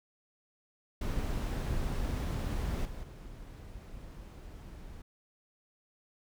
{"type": "noise with level steps", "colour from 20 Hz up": "brown", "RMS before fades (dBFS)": [-33, -42, -47], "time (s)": [1.01, 5.02], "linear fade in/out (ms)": 5, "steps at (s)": [2.85, 3.03], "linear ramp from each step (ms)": 5, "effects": []}